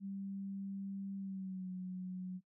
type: tone with pitch glide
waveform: sine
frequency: 196 to 183.93 Hz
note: G3 to F#3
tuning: 0 to -10 cents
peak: -40 dBFS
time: 0-2.41 s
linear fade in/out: 50 ms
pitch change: -110 cents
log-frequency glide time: 1.17-1.7 s
effects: noise-tail reverb RT60 0.1 s tail -25 dB re dry